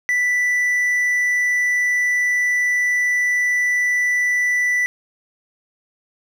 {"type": "tone", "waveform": "triangle", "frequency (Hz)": 1975.5, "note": "B6", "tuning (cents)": 0, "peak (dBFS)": -14, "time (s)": [0.09, 4.86], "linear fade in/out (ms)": 0, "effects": []}